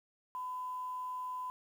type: tone with quantisation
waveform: sine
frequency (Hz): 1007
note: B5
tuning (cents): +33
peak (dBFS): -37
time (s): 0.35-1.5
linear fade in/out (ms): 0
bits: 10
effects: none